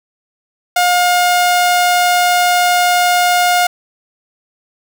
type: tone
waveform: sawtooth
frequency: 713 Hz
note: F5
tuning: 36 cents sharp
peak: -6 dBFS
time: 0.76-3.67 s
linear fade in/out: 5 ms
effects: none